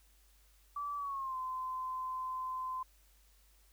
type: tone with pitch glide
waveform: sine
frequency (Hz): 1156 to 1029.9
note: D6 to C6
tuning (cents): -28 to -28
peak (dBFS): -36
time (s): 0.76-2.83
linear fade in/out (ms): 5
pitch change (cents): -200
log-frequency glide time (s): 0.97-1.37
effects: added 50 Hz sine -64 dBFS peak until 3.72 s + white hiss -69 dBFS RMS until 3.72 s